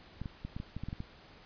clicks, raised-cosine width 5 ms, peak -26 dBFS, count 10, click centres 0.216 / 0.258 / 0.45 / 0.565 / 0.601 / 0.766 / 0.836 / 0.886 / 0.929 / 1.004 s, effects pink hiss -56 dBFS RMS until 1.45 s + resampled to 11025 Hz

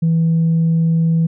sine tone, 164.1 Hz, E3, 8 cents flat, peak -10 dBFS, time 0.02-1.27 s, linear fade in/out 10 ms, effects tanh soft clip ceiling -9 dBFS

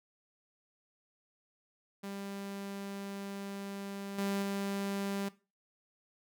sawtooth tone with level steps, 198.3 Hz, G3, 20 cents sharp, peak -36 / -28 / -30 dBFS, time 2.03-5.29 s, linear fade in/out 10 ms, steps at 4.18 / 4.42 s, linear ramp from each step 5 ms, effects noise-tail reverb RT60 0.3 s tail -18 dB re dry

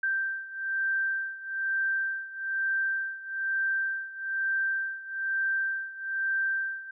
sine beating tone pair, 1568 / 1569.1 Hz, G6 / G6, 0 / +1 cents, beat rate 1.1 Hz, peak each -29 / -32 dBFS, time 0.03-6.91 s, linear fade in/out 5 ms, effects none

